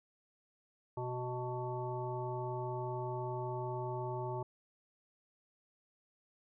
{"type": "harmonic tone with a mistuned harmonic", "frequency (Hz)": 124.3, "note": "B2", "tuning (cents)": 12, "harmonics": [1, 3, 5, 7, 9], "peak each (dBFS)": [-40, -41, -45, -42, -50], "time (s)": [0.97, 4.43], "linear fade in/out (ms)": 5, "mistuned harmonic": 7, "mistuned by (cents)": 27, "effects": []}